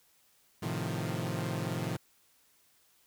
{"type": "chord", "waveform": "sawtooth", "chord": "F dominant seventh", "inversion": "first", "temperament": "equal", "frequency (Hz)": [110, 130.81, 155.56, 174.61], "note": ["A2", "C3", "Eb3", "F3"], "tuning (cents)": [0, 0, 0, 0], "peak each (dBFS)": -34, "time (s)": [0.62, 1.97], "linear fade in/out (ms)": 10, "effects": ["white hiss -67 dBFS RMS until 3.06 s"]}